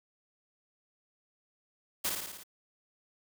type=noise with echo; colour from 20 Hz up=white; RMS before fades=-31 dBFS; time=2.04-2.1 s; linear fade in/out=10 ms; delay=56 ms; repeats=6; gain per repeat=-3 dB; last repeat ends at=2.436 s; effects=none